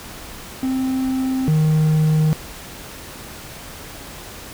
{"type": "tone pair in turn", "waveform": "triangle", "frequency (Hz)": [261.6, 155.55], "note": ["C4", "D#3"], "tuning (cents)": [0, 0], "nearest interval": "major sixth", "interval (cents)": 900, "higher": "first", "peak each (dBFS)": [-16, -11], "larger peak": "second", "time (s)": [[0.63, 1.48], [1.48, 2.33]], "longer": "neither", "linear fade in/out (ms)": 0, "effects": ["pink hiss -36 dBFS RMS until 4.53 s"]}